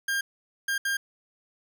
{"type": "tone bursts at uneven times", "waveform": "40% pulse", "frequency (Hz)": 1605, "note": "G6", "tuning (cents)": 40, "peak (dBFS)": -24, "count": 3, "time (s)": [[0.08, 0.21], [0.68, 0.78], [0.85, 0.97]], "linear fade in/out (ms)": 5, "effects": []}